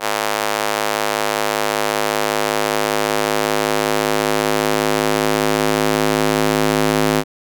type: tone with high-pass filter sweep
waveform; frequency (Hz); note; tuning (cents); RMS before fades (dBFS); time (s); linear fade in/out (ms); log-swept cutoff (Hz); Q
square; 52.6; G#1; +23; -18; 0-7.24; 50; 670 to 260; 0.98
effects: none